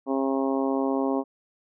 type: harmonic tone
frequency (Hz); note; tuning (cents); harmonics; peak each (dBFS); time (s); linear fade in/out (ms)
135; C#3; -45; 2 / 3 / 4 / 5 / 6 / 7 / 8; -25 / -29 / -31 / -33 / -35 / -36 / -37; 0.06-1.24; 50
effects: none

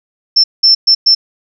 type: tone bursts at uneven times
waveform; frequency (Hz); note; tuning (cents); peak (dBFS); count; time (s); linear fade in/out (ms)
sine; 5350; E8; +25; -4; 4; 0.36-0.44 / 0.63-0.75 / 0.87-0.95 / 1.06-1.15; 10
effects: none

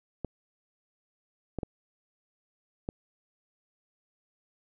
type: clicks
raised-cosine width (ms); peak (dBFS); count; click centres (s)
2; -19; 4; 0.247 / 1.587 / 1.632 / 2.889
effects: none

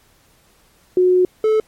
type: tone pair in turn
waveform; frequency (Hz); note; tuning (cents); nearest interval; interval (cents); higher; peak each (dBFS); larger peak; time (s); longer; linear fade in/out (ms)
sine / triangle; 364.7 / 434.8; F#4 / A4; -25 / -21; minor third; 304; second; -10; neither; 0.97-1.25 / 1.44-1.6; first; 2
effects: pink hiss -55 dBFS RMS until 1.67 s + MP3 64 kbps

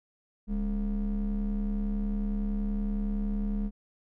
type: ring-modulated tone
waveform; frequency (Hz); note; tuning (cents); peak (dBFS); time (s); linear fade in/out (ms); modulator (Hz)
triangle; 120.1; B2; -48; -22; 0.47-3.71; 50; 84.7
effects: none

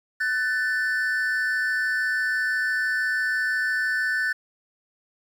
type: tone pair together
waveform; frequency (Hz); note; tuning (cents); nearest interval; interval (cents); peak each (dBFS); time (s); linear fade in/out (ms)
triangle; 1501 / 1767; F#6 / A6; +24 / +7; minor third; 283; -23; 0.2-4.33; 10
effects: 9-bit

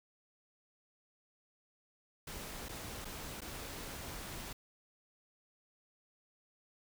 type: noise with dropouts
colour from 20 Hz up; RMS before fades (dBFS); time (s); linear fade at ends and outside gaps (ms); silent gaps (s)
pink; -45; 2.27-4.53; 5; 2.686-2.691 / 3.047-3.052 / 3.407-3.417
effects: none

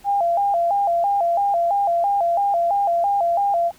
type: tone with vibrato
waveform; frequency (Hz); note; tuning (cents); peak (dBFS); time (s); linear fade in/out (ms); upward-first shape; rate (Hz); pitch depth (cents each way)
sine; 742; F#5; +5; -16; 0.04-3.72; 50; square; 3; 140
effects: pink hiss -51 dBFS RMS until 3.78 s

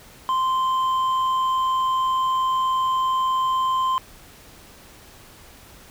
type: tone with hard clipping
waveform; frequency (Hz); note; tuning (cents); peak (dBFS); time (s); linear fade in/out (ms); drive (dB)
sine; 1041; C6; -9; -20; 0.29-3.98; 0; 4
effects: pink hiss -47 dBFS RMS until 5.9 s

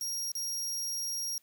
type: tone with dropouts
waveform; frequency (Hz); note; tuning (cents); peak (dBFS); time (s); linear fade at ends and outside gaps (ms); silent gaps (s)
sawtooth; 5620; F8; +10; -30; 0.01-1.38; 1; 0.318-0.352
effects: white hiss -68 dBFS RMS until 1.42 s

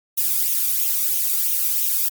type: noise with flanger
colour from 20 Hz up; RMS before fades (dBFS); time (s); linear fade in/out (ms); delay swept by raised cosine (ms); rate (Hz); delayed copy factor
violet; -20; 0.17-2.09; 10; 0.31 to 0.87; 3; +0.5
effects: Opus 48 kbps

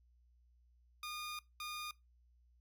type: tone bursts at uneven times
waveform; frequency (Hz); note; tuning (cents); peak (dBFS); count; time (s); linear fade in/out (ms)
15% pulse; 1219; D#6; -36; -36; 2; 1.03-1.39 / 1.6-1.91; 2
effects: noise-tail reverb RT60 0.2 s tail -20 dB re dry + added 60 Hz sine -66 dBFS peak until 2.6 s

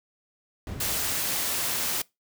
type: noise with exponential decay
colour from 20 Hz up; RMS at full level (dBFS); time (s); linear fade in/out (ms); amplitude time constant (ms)
brown; -30; 0.67-2.01; 1; 290
type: noise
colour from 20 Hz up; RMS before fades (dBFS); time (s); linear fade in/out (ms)
white; -28; 0.8-2.02; 5
effects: noise-tail reverb RT60 0.2 s tail -23 dB re dry + high-pass 60 Hz 12 dB/octave

